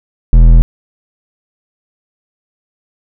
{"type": "tone with hard clipping", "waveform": "sine", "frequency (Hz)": 41.2, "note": "E1", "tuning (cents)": 0, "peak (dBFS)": -3, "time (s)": [0.33, 0.62], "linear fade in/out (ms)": 0, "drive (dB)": 9, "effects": []}